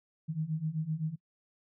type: beating tone pair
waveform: sine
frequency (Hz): 152.9 / 160.7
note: D#3 / E3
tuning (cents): -30 / -44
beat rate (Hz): 7.8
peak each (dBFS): -35 / -33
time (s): 0.28-1.16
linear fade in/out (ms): 20
effects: noise-tail reverb RT60 0.1 s tail -24 dB re dry